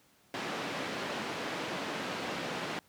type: band-pass noise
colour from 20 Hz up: pink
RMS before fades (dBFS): -37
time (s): 0.34-2.79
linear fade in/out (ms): 0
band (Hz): 210 to 3600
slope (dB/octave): 12
effects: pink hiss -65 dBFS RMS until 2.88 s + high-pass 100 Hz 12 dB/octave